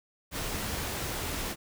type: noise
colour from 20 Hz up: pink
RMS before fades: -34 dBFS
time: 0.31-1.56 s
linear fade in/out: 50 ms
effects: none